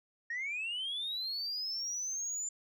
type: linear sweep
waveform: sine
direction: up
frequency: 1827 to 7160 Hz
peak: -33 dBFS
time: 0.3-2.49 s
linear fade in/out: 5 ms
effects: tanh soft clip ceiling -32 dBFS